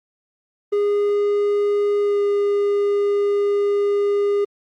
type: tone with pitch glide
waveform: triangle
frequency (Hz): 410 to 406.5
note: G#4 to G#4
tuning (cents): -22 to -37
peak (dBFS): -14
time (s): 0.72-4.45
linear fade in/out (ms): 10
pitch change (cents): -15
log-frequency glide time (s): 2.01-2.2
effects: Opus 24 kbps